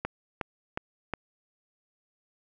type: click train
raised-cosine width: 0.5 ms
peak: -15 dBFS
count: 4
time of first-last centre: 0.05-1.137 s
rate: 2.76 Hz
effects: none